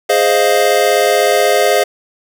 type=chord; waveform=square; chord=F minor seventh; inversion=first; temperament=equal; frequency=415.3 / 523.3 / 622.3 / 698.5 Hz; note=Ab4 / C5 / Eb5 / F5; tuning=0 / 0 / 0 / 0 cents; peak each=-16 dBFS; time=0.09-1.84 s; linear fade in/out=10 ms; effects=none